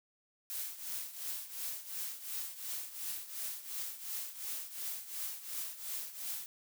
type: noise with tremolo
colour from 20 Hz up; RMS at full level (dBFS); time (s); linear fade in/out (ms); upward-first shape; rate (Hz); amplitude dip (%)
blue; -38; 0.5-6.46; 0; triangle; 2.8; 80
effects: none